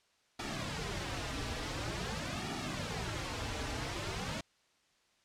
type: noise with flanger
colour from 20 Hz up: pink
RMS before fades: -38 dBFS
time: 0.39-4.41 s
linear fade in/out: 5 ms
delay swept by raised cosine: 1.9 to 5.6 ms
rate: 0.47 Hz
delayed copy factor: -0.8
effects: white hiss -71 dBFS RMS until 5.24 s + low-pass 6000 Hz 12 dB/octave